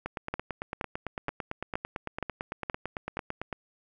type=two click trains; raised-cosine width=0.5 ms; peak=-18 / -15 dBFS; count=32 / 7; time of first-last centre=0.06-3.528 / 0.34-3.17 s; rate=8.94 / 2.12 Hz; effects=none